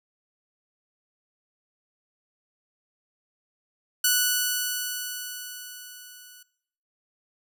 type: tone with level ramp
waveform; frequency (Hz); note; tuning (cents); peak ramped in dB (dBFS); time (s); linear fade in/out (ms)
5% pulse; 1480; F#6; 0; -7 to -36; 4.04-6.43; 5
effects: noise-tail reverb RT60 0.7 s tail -21 dB re dry